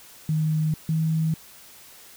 sine tone pair in turn, 155.9 / 159.64 Hz, D#3 / D#3, +4 / +45 cents, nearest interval unison, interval 41 cents, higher second, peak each -20 dBFS, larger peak neither, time 0.29-0.74 / 0.89-1.34 s, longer neither, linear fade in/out 2 ms, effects white hiss -48 dBFS RMS until 2.16 s

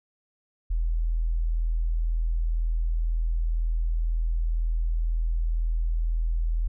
sine tone, 41 Hz, E1, 9 cents flat, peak -22 dBFS, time 0.7-6.68 s, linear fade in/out 10 ms, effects none

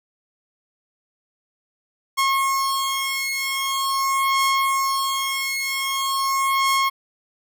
sawtooth beating tone pair, 1084 / 1084.44 Hz, C#6 / C#6, -39 / -38 cents, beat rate 0.44 Hz, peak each -19 dBFS, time 2.17-6.9 s, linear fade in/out 20 ms, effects none

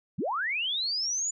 sine linear sweep, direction up, 109.3 to 7040 Hz, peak -27 dBFS, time 0.18-1.31 s, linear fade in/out 10 ms, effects none

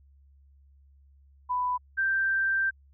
sine tone pair in turn, 994 / 1569.7 Hz, B5 / G6, +11 / +2 cents, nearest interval minor sixth, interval 791 cents, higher second, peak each -25 / -23 dBFS, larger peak second, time 1.49-1.78 / 1.97-2.71 s, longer second, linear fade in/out 20 ms, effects added 69 Hz sine -55 dBFS peak until 2.93 s

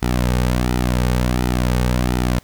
sawtooth tone with flanger, 61.6 Hz, B1, 4 cents flat, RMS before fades -18 dBFS, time 0.02-2.39 s, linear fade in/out 5 ms, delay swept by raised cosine 1.8 to 3 ms, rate 1.4 Hz, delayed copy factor -0.6, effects pink hiss -51 dBFS RMS until 2.43 s

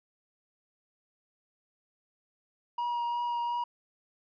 triangle tone with vibrato, 954 Hz, A#5, 40 cents sharp, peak -27 dBFS, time 2.78-3.64 s, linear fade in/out 5 ms, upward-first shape triangle, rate 2.8 Hz, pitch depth 14 cents each way, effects resampled to 11025 Hz

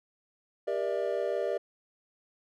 triangle chord, E half-diminished seventh, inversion first, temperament just, 395.6 / 474.7 / 593.3 / 659.3 Hz, G4 / Bb4 / D5 / E5, +16 / +31 / +18 / 0 cents, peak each -32 / -32 / -30 / -34 dBFS, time 0.67-1.58 s, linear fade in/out 10 ms, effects none

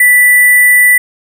sine tone with sample-and-hold, 1975.5 Hz, B6, in tune, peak -3 dBFS, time 0-0.98 s, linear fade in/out 5 ms, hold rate 11025 Hz, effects none

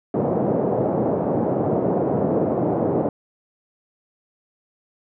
white band-pass noise, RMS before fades -21 dBFS, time 0.14-3.09 s, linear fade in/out 2 ms, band 120 to 630 Hz, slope 24 dB/octave, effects none

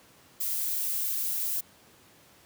violet noise, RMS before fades -30 dBFS, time 0.4-1.61 s, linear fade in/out 10 ms, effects pink hiss -57 dBFS RMS until 2.45 s + high-pass 100 Hz 12 dB/octave

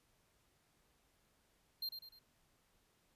square tone with echo, 4186 Hz, C8, in tune, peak -39 dBFS, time 1.82-1.89 s, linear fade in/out 5 ms, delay 100 ms, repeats 3, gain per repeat -7 dB, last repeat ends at 2.19 s, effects pink hiss -75 dBFS RMS until 3.15 s + resampled to 32000 Hz

